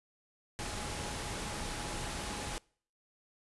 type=tone in noise; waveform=sine; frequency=836 Hz; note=G#5; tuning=11 cents sharp; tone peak=-48 dBFS; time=0.59-2.58 s; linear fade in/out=0 ms; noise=pink; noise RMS=-39 dBFS; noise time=0.59-2.58 s; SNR=-12 dB; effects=noise-tail reverb RT60 0.5 s tail -25 dB re dry + resampled to 24000 Hz